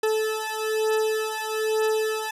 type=beating tone pair; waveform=40% pulse; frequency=435.2 / 436.3 Hz; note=A4 / A4; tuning=-19 / -15 cents; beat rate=1.1 Hz; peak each=-25 / -25 dBFS; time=0.03-2.31 s; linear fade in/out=5 ms; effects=resampled to 32000 Hz